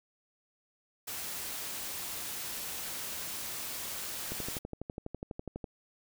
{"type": "noise", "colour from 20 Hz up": "white", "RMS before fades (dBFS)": -39, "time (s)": [1.07, 4.59], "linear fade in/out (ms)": 10}
{"type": "click train", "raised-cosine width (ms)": 2, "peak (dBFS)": -25, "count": 17, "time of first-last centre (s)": [4.32, 5.642], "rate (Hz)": 12.1}
{"effects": []}